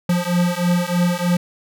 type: beating tone pair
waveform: square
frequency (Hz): 174.61 / 177.81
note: F3 / F3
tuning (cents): 0 / +31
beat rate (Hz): 3.2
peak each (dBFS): -20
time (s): 0.09-1.37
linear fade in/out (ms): 5
effects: none